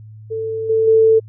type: tone with level steps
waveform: sine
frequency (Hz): 443.9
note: A4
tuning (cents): +15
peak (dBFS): -20 / -12 / -8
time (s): 0.3-1.2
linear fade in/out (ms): 20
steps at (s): 0.69 / 0.87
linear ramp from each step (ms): 10
effects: added 108 Hz sine -35 dBFS peak until 1.28 s